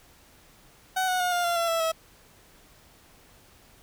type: tone with pitch steps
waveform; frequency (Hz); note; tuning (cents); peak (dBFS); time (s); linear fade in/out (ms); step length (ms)
30% pulse; 750 / 734.6 / 719.4 / 704.6 / 690.1 / 675.9 / 662 / 648.4; F#5 / F#5 / F#5 / F5 / F5 / E5 / E5 / E5; +23 / -13 / -49 / +15 / -21 / +43 / +7 / -29; -21; 0.96-1.92; 10; 120
effects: pink hiss -56 dBFS RMS until 3.82 s